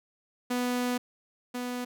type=tone pair in turn; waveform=sawtooth; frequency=246.9 / 246.9 Hz; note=B3 / B3; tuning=0 / 0 cents; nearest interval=unison; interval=0 cents; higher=neither; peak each=-23 / -28 dBFS; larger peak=first; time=0.5-0.98 / 1.54-1.85 s; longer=first; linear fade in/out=10 ms; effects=none